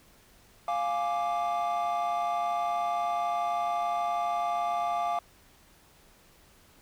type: chord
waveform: triangle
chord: D diminished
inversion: first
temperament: equal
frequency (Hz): 698.5 / 830.6 / 1174.7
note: F5 / Ab5 / D6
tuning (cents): 0 / 0 / 0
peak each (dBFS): -26 / -31 / -30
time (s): 0.68-5.19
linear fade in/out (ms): 2
effects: tanh soft clip ceiling -20 dBFS + pink hiss -59 dBFS RMS until 6.81 s